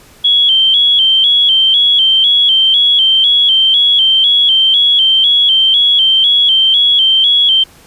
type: tone with vibrato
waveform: sine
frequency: 3237 Hz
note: G#7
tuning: 45 cents flat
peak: -6 dBFS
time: 0.24-7.64 s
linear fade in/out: 10 ms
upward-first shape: square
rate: 2 Hz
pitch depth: 59 cents each way
effects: pink hiss -42 dBFS RMS until 7.86 s + resampled to 32000 Hz